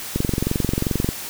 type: click train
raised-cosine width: 3 ms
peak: -7 dBFS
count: 22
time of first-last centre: 0.16-1.089 s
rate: 22.6 Hz
effects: white hiss -32 dBFS RMS until 1.29 s